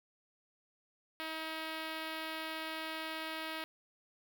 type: tone with notch filter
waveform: 5% pulse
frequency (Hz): 318.3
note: D#4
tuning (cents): +39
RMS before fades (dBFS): -41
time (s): 1.2-3.64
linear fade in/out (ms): 0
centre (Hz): 8300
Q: 0.9
effects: 10-bit